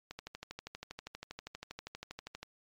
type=click train; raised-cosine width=0.2 ms; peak=-25 dBFS; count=30; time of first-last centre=0.11-2.43 s; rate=12.5 Hz; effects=MP3 96 kbps

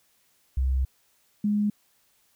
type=tone pair in turn; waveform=sine; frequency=65.41 / 207.7 Hz; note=C2 / G#3; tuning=0 / 0 cents; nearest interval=octave + minor sixth; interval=2000 cents; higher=second; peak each=-21 dBFS; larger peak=neither; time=0.57-0.85 / 1.44-1.7 s; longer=first; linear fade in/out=5 ms; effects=white hiss -66 dBFS RMS until 2.35 s

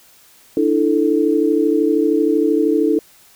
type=chord; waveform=sine; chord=D suspended second; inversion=none; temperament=equal with one note detuned; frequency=296.7 / 329.6 / 440 Hz; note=D4 / E4 / A4; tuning=+18 / 0 / 0 cents; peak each=-17 dBFS; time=0.57-2.99 s; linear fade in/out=2 ms; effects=white hiss -49 dBFS RMS until 3.35 s

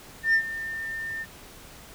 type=tone with ADSR envelope; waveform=sine; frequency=1802 Hz; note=A6; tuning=41 cents sharp; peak=-14 dBFS; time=0.23-1.26 s; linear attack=110 ms; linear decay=79 ms; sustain=-16 dB; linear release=42 ms; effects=tanh soft clip ceiling -16 dBFS + pink hiss -47 dBFS RMS until 1.94 s

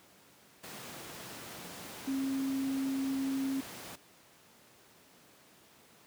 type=tone in noise; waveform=sine; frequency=269.2 Hz; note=C4; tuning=49 cents sharp; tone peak=-30 dBFS; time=2.07-3.61 s; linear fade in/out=10 ms; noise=pink; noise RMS=-45 dBFS; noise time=0.63-3.96 s; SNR=+12 dB; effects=pink hiss -60 dBFS RMS until 6.06 s + high-pass 150 Hz 12 dB/octave

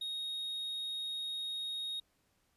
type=tone; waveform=triangle; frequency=3741 Hz; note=A#7; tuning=5 cents sharp; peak=-35 dBFS; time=0.01-2 s; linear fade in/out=5 ms; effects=pink hiss -75 dBFS RMS until 2.56 s + resampled to 32000 Hz

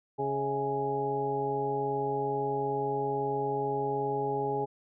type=harmonic tone with a mistuned harmonic; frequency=138.59 Hz; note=C#3; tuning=in tune; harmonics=1 / 2 / 3 / 4 / 5 / 6; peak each=-38 / -40 / -31 / -42 / -42 / -32 dBFS; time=0.18-4.66 s; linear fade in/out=20 ms; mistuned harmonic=5; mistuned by=-93 cents; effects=none

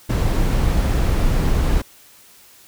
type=noise; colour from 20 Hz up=brown; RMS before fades=-17 dBFS; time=0.09-1.82 s; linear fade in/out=10 ms; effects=white hiss -48 dBFS RMS until 2.67 s

